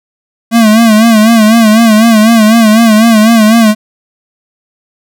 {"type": "tone with vibrato", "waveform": "square", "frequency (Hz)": 222.2, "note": "A3", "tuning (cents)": 17, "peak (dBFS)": -3, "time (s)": [0.51, 3.75], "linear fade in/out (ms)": 50, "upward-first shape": "sine", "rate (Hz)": 4, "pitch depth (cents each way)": 84, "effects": []}